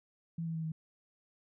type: tone with pitch steps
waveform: sine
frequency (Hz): 166 / 163.62 / 161.27 / 158.96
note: E3 / E3 / E3 / D#3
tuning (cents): +12 / -13 / -38 / +37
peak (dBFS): -34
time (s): 0.38-0.72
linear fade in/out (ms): 5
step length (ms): 85
effects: none